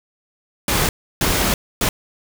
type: noise bursts at uneven times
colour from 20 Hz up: pink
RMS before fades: -18 dBFS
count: 3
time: 0.68-0.89 / 1.21-1.54 / 1.81-1.89 s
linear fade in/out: 2 ms
effects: none